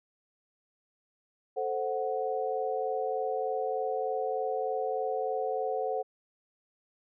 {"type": "chord", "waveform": "sine", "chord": "F# diminished", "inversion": "first", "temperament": "equal", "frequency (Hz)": [440, 523.3, 740], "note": ["A4", "C5", "F#5"], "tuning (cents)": [0, 0, 0], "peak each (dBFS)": -33, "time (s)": [1.56, 6.03], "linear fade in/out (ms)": 20, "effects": []}